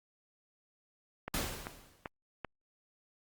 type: click train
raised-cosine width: 0.5 ms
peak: -23 dBFS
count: 4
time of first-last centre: 1.28-2.447 s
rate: 2.57 Hz
type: noise with exponential decay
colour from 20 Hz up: pink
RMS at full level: -32 dBFS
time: 1.34-2.08 s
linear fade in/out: 1 ms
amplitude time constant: 160 ms
effects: Opus 48 kbps